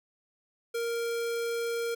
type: tone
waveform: square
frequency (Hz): 466.2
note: A#4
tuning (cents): 0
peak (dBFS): -30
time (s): 0.74-1.95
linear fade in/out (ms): 10
effects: none